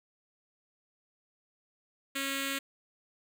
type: tone with notch filter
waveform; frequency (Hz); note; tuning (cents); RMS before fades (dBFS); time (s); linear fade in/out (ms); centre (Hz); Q
5% pulse; 273.9; C#4; -21; -34; 2.15-2.59; 10; 820; 0.77
effects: none